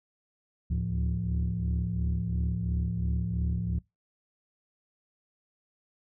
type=tone cluster; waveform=sine; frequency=71.1 / 74 / 109.7 / 173 Hz; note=C#2 / D2 / A2 / F3; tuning=+45 / +14 / -5 / -16 cents; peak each=-31 dBFS; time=0.7-3.79 s; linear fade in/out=10 ms; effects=noise-tail reverb RT60 0.2 s tail -24 dB re dry + tanh soft clip ceiling -21 dBFS